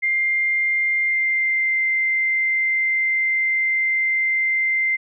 sine tone with pitch glide, 2100 to 2085 Hz, C7 to C7, +6 to -7 cents, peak -17 dBFS, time 0.02-4.97 s, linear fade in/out 20 ms, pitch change -13 cents, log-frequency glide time 1.05-1.82 s, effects none

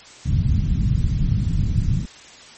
white low-pass noise, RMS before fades -19 dBFS, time 0.25-2.06 s, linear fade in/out 10 ms, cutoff 150 Hz, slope 24 dB/octave, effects white hiss -43 dBFS RMS until 2.57 s + MP3 32 kbps

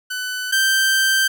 sawtooth tone pair in turn, 1500 / 1563.6 Hz, F#6 / G6, +23 / -5 cents, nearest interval minor second, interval 72 cents, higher second, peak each -20 / -11 dBFS, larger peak second, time 0.1-0.52 / 0.52-1.28 s, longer second, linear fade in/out 10 ms, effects none

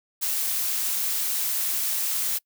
blue noise, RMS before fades -26 dBFS, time 0.21-2.39 s, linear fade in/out 20 ms, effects noise-tail reverb RT60 0.1 s tail -25 dB re dry

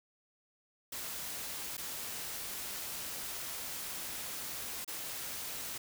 white noise with dropouts, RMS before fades -41 dBFS, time 0.92-5.78 s, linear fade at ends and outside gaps 5 ms, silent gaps 1.77-1.778 / 4.847-4.877 s, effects none

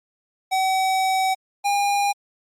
square tone pair in turn, 760 / 808.5 Hz, F#5 / G#5, +46 / -47 cents, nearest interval minor second, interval 107 cents, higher second, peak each -19 dBFS, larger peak neither, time 0.51-1.35 / 1.64-2.13 s, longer first, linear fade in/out 20 ms, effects low-pass 12000 Hz 12 dB/octave + Opus 48 kbps

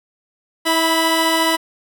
15% pulse tone pair together, 324.6 / 988 Hz, E4 / B5, -27 / 0 cents, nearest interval octave + perfect fifth, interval 1927 cents, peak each -11 dBFS, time 0.65-1.57 s, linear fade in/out 20 ms, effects none

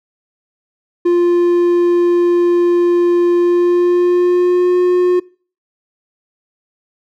triangle tone with pitch glide, 349.2 to 359.4 Hz, F4 to F4, 0 to +50 cents, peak -7 dBFS, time 1.05-5.2 s, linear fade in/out 10 ms, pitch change +50 cents, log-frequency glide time 3.38-4.76 s, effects noise-tail reverb RT60 0.4 s tail -23 dB re dry

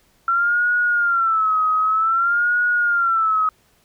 sine tone with vibrato, 1354 Hz, E6, 46 cents sharp, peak -15 dBFS, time 0.28-3.49 s, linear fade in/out 2 ms, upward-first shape sine, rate 0.53 Hz, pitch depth 120 cents each way, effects pink hiss -59 dBFS RMS until 3.84 s

